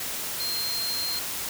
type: tone in noise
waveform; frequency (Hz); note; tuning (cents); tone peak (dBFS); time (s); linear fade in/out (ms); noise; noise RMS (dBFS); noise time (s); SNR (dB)
sine; 4186; C8; 0; -28; 0.4-1.19; 2; white; -32; 0-1.49; +1
effects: none